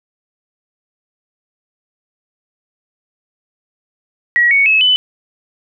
sine tone with pitch steps, 1915 / 2225 / 2586 / 3005 Hz, A#6 / C#7 / E7 / F#7, +46 / +6 / -34 / +26 cents, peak -8 dBFS, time 4.36-4.96 s, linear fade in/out 0 ms, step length 150 ms, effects none

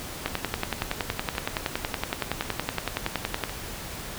two click trains, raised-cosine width 0.3 ms, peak -9 / -18 dBFS, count 35 / 4, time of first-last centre 0.26-3.438 / 0.28-3.495 s, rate 10.7 / 0.933 Hz, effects pink hiss -37 dBFS RMS until 4.18 s

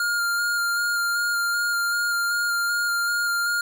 square tone with vibrato, 1408 Hz, F6, 14 cents sharp, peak -22 dBFS, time 0-3.61 s, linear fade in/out 2 ms, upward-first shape square, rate 2.6 Hz, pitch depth 12 cents each way, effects none

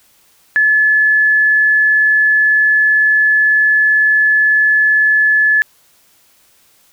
sine tone, 1721 Hz, A6, 39 cents flat, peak -8 dBFS, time 0.56-5.62 s, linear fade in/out 0 ms, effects white hiss -52 dBFS RMS until 6.92 s

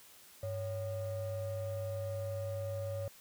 triangle ring-modulated tone, 329.6 Hz, E4, in tune, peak -30 dBFS, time 0.43-3.08 s, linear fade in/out 2 ms, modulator 229 Hz, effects tanh soft clip ceiling -27 dBFS + white hiss -58 dBFS RMS until 3.2 s

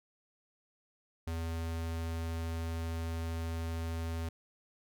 square tone, 82.41 Hz, E2, in tune, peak -35 dBFS, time 1.27-4.29 s, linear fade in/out 5 ms, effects none

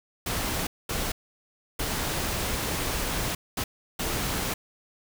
pink noise bursts at uneven times, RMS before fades -29 dBFS, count 5, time 0.26-0.67 / 0.89-1.12 / 1.79-3.35 / 3.57-3.64 / 3.99-4.54 s, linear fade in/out 5 ms, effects none

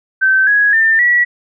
sine tone with pitch steps, 1545 / 1665.5 / 1795.4 / 1935.4 Hz, G6 / G#6 / A6 / B6, -26 / +4 / +34 / -36 cents, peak -8 dBFS, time 0.21-1.25 s, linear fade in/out 20 ms, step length 260 ms, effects none

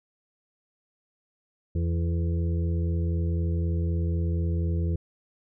harmonic tone with a mistuned harmonic, 84 Hz, E2, 33 cents sharp, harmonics 1 / 2 / 4 / 5 / 6, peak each -24 / -31 / -37 / -41 / -44 dBFS, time 1.75-4.96 s, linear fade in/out 5 ms, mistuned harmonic 5, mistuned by +30 cents, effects none

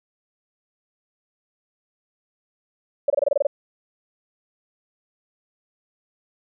sine tone bursts, 569 Hz, C#5, 45 cents sharp, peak -14 dBFS, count 9, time 3.08-3.469 s, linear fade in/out 5 ms, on 21 ms, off 25 ms, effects none

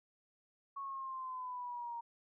sine exponential sweep, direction down, 1109 to 932.3 Hz, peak -40 dBFS, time 0.76-2.01 s, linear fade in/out 10 ms, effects none

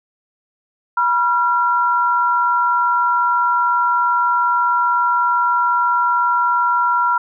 sine tone pair together, 971.6 / 1374 Hz, B5 / F6, -29 / -29 cents, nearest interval tritone, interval 600 cents, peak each -16 dBFS, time 0.97-7.18 s, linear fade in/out 5 ms, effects none

